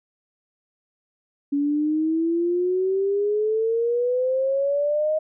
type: exponential sweep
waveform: sine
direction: up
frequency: 281.7 to 628 Hz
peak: -19 dBFS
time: 1.52-5.19 s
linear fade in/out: 10 ms
effects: none